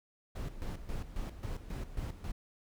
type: noise with tremolo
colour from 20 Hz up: brown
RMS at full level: -37 dBFS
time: 0.35-2.32 s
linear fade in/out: 10 ms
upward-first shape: square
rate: 3.7 Hz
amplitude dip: 70%
effects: none